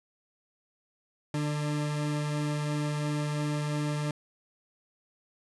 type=tone pair together; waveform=40% pulse; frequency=149 / 295.1 Hz; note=D3 / D4; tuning=+25 / +8 cents; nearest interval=octave; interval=1183 cents; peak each=-28 / -36 dBFS; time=1.34-4.11 s; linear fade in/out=2 ms; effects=resampled to 24000 Hz + 11-bit